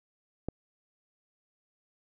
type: click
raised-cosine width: 2 ms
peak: -19 dBFS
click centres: 0.486 s
effects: none